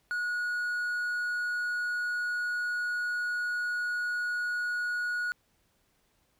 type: tone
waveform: triangle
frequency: 1454 Hz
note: F#6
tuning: 31 cents flat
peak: -27 dBFS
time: 0.11-5.32 s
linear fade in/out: 0 ms
effects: pink hiss -71 dBFS RMS until 6.39 s